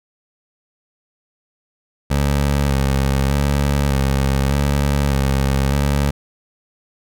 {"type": "tone with vibrato", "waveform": "20% pulse", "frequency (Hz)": 69.3, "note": "C#2", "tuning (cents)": 0, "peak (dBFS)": -10, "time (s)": [2.1, 6.11], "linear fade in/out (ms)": 10, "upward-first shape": "square", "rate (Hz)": 0.83, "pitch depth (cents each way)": 36, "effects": []}